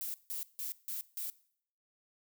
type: noise bursts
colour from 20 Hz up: violet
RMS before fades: -39 dBFS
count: 5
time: 0.01-1.3 s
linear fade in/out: 0 ms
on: 130 ms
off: 160 ms
effects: noise-tail reverb RT60 0.6 s tail -20 dB re dry